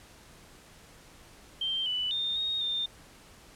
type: tone with pitch steps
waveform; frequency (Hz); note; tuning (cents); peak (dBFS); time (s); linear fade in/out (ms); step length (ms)
sine; 3144 / 2979 / 3636 / 3724 / 3618; G7 / F#7 / A#7 / A#7 / A7; +4 / +11 / -44 / -2 / +48; -28; 1.61-2.86; 5; 250
effects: pink hiss -54 dBFS RMS until 3.55 s + low-pass 11000 Hz 12 dB/octave